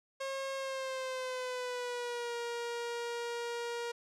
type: tone with pitch glide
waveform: sawtooth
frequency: 540 to 472.8 Hz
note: C#5 to A#4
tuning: -45 to +24 cents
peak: -32 dBFS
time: 0.2-3.92 s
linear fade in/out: 10 ms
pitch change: -231 cents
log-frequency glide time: 0.56-2.35 s
effects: low-pass 8000 Hz 12 dB/octave